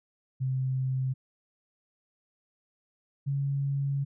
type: tone pair in turn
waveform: sine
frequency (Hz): 130.81 / 139.26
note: C3 / C#3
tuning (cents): 0 / +8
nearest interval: minor second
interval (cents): 108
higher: second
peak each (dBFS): -26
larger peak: neither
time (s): 0.4-1.14 / 3.26-4.05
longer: second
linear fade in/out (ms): 20
effects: none